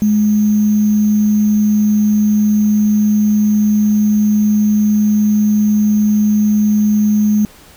sine tone with sample-and-hold, 210.3 Hz, G#3, 22 cents sharp, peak -9 dBFS, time 0.02-7.45 s, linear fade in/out 0 ms, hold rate 6300 Hz, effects pink hiss -42 dBFS RMS until 7.76 s

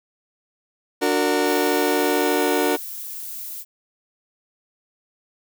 30% pulse chord, D augmented, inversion none, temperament just, 293.7 / 367.1 / 458.9 Hz, D4 / F#4 / A#4, 0 / -14 / -27 cents, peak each -20 dBFS, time 1.01-2.77 s, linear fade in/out 20 ms
violet noise, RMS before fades -33 dBFS, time 1.44-3.65 s, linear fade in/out 50 ms
effects none

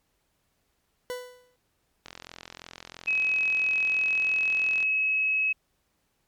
40% pulse tone with exponential decay, 497.2 Hz, B4, 12 cents sharp, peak -28 dBFS, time 1.1-1.56 s, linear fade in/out 0 ms, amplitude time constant 100 ms
click train, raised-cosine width 0.2 ms, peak -23 dBFS, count 120, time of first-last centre 2.06-4.827 s, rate 43 Hz
sine tone with pitch glide, 2553 to 2568 Hz, D#7 to E7, +44 to -46 cents, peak -22 dBFS, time 3.07-5.53 s, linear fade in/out 10 ms, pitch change +10 cents, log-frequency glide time 3.77-4.61 s
effects pink hiss -73 dBFS RMS until 6.27 s + MP3 96 kbps

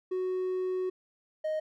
triangle tone pair in turn, 370 / 622.3 Hz, F#4 / D#5, 0 / 0 cents, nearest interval major sixth, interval 900 cents, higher second, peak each -26 dBFS, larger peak neither, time 0.11-0.9 / 1.44-1.6 s, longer first, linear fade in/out 10 ms, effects tanh soft clip ceiling -22 dBFS

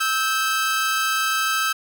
sawtooth tone pair together, 1302.3 / 1568 Hz, E6 / G6, -21 / 0 cents, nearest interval minor third, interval 321 cents, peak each -18 / -20 dBFS, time 0-1.73 s, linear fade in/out 10 ms, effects none

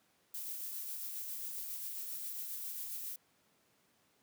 violet noise with tremolo, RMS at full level -41 dBFS, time 0.34-3.16 s, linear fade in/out 5 ms, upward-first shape triangle, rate 7.4 Hz, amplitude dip 30%, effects pink hiss -72 dBFS RMS until 4.22 s + high-pass 150 Hz 12 dB/octave

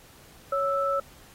sine tone pair together, 555.2 / 1318.5 Hz, C#5 / E6, +3 / 0 cents, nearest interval octave + minor third, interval 1497 cents, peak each -26 / -26 dBFS, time 0.52-1 s, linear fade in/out 5 ms, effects pink hiss -53 dBFS RMS until 1.34 s + AAC 48 kbps

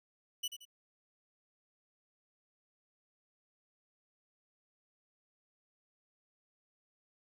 sawtooth tone with echo, 2960 Hz, F#7, in tune, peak -31 dBFS, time 0.43-0.48 s, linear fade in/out 10 ms, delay 87 ms, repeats 2, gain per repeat -9 dB, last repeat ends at 0.654 s, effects none

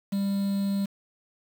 triangle tone with quantisation, 198.2 Hz, G3, 19 cents sharp, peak -22 dBFS, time 0.12-0.86 s, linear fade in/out 10 ms, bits 7, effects none

